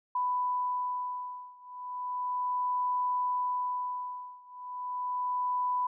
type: beating tone pair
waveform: sine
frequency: 994 / 994.35 Hz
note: B5 / B5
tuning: +11 / +12 cents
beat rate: 0.35 Hz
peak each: -32 / -33 dBFS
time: 0.15-5.87 s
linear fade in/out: 5 ms
effects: none